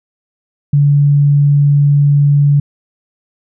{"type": "tone", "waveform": "sine", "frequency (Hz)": 143.7, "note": "D3", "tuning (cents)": -37, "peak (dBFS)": -6, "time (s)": [0.73, 2.6], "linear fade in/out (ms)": 5, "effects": []}